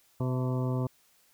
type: harmonic tone with a mistuned harmonic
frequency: 127.4 Hz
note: C3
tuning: 46 cents flat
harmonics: 1 / 2 / 3 / 4 / 5 / 7 / 8 / 9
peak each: -28 / -34 / -38 / -40 / -42 / -45 / -46 / -47 dBFS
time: 0.2-0.87 s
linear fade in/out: 5 ms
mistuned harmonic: 5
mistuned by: +36 cents
effects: white hiss -65 dBFS RMS until 1.33 s